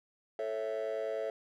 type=chord; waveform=triangle; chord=A major; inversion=none; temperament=just; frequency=440 / 550 / 660 Hz; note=A4 / C#5 / E5; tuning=0 / -14 / +2 cents; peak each=-34 dBFS; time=0.39-1.3 s; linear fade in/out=2 ms; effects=tanh soft clip ceiling -27 dBFS